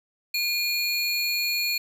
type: tone pair together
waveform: square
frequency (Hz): 2428 / 4326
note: D#7 / C#8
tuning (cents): -43 / -43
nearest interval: minor seventh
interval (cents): 1000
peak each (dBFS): -27 / -27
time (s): 0.34-1.78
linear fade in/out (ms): 5
effects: 10-bit